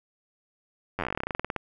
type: slowing click train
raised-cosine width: 0.5 ms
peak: -14 dBFS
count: 21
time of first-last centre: 0.99-1.563 s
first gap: 10 ms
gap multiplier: 1.1
effects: none